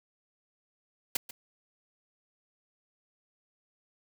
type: noise with echo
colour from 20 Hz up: white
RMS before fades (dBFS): -28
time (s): 1.15-1.17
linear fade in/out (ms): 5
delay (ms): 140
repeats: 1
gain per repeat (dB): -15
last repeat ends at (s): 1.31
effects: none